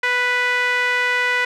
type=tone with band-pass filter; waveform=sawtooth; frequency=493.9 Hz; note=B4; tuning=in tune; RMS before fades=-19 dBFS; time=0.03-1.45 s; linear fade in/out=5 ms; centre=1900 Hz; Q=3.1; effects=none